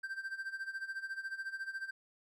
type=tone with tremolo; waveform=triangle; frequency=1568 Hz; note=G6; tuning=in tune; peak=-34 dBFS; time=0.03-1.91 s; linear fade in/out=10 ms; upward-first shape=sine; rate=14 Hz; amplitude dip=80%; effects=none